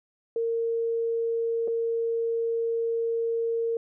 sine tone with dropouts, 460 Hz, A#4, 23 cents flat, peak -24 dBFS, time 0.36-3.77 s, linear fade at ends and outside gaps 2 ms, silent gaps 1.676-1.68 s, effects none

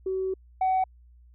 sine tone pair in turn, 378.4 / 752.7 Hz, F#4 / F#5, +39 / +29 cents, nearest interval octave, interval 1190 cents, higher second, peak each -25 / -19 dBFS, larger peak second, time 0.06-0.34 / 0.61-0.84 s, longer first, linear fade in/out 5 ms, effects tanh soft clip ceiling -19 dBFS + added 60 Hz sine -51 dBFS peak until 1.34 s

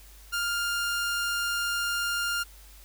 sawtooth tone, 1403 Hz, F6, 8 cents sharp, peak -23 dBFS, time 0.32-2.44 s, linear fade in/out 20 ms, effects added 50 Hz sine -49 dBFS peak until 2.84 s + white hiss -54 dBFS RMS until 2.84 s

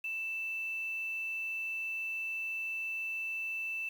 sine tone with quantisation, 2653 Hz, E7, 10 cents sharp, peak -34 dBFS, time 0.04-3.89 s, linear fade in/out 5 ms, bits 9, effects none

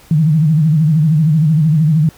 sine tone with vibrato, 155.56 Hz, D#3, in tune, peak -8 dBFS, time 0.11-2.09 s, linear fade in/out 2 ms, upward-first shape sine, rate 13 Hz, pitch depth 110 cents each way, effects pink hiss -44 dBFS RMS until 2.17 s

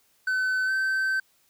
triangle tone with pitch glide, 1517 to 1545.3 Hz, F#6 to G6, +43 to -25 cents, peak -21 dBFS, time 0.27-1.2 s, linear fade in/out 5 ms, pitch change +32 cents, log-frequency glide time 0.66-0.71 s, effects white hiss -65 dBFS RMS until 1.49 s

